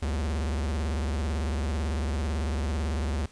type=tone with vibrato; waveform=square; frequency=73.42 Hz; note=D2; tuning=in tune; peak=-27 dBFS; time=0.02-3.26 s; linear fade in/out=5 ms; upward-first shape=sine; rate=18 Hz; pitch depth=210 cents each way; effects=pink hiss -55 dBFS RMS until 3.31 s + resampled to 22050 Hz